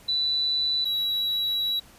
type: tone pair in turn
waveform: sine / triangle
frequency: 3975 / 3898 Hz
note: B7 / B7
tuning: +10 / -23 cents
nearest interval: unison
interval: 33 cents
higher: first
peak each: -22 dBFS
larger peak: neither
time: 0.08-0.85 / 0.85-1.8 s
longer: second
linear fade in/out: 10 ms
effects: pink hiss -52 dBFS RMS until 1.98 s + resampled to 32000 Hz